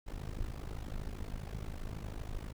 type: noise with amplitude modulation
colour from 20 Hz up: brown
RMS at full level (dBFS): -37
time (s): 0.06-2.53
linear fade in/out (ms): 20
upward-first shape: sine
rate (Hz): 52.5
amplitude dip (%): 90
effects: none